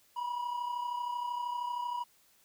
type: tone pair together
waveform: triangle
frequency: 966 / 998.9 Hz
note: B5 / B5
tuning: -39 / +19 cents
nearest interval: minor second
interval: 58 cents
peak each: -32 / -39 dBFS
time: 0.16-2.04 s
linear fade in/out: 10 ms
effects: white hiss -66 dBFS RMS until 2.44 s